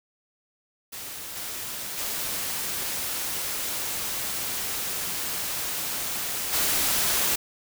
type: noise with level steps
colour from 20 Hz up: white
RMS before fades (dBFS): -37 / -34 / -30 / -24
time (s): 0.92-7.36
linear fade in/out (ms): 10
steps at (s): 1.35 / 1.97 / 6.52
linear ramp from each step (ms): 20
effects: none